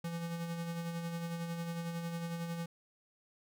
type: tone with tremolo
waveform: square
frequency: 168.6 Hz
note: E3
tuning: 39 cents sharp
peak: -36 dBFS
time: 0.04-2.66 s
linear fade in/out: 5 ms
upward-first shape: sine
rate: 11 Hz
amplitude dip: 40%
effects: none